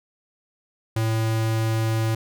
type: tone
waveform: square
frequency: 111.7 Hz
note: A2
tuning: 27 cents sharp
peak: -21 dBFS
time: 0.96-2.15 s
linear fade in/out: 5 ms
effects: none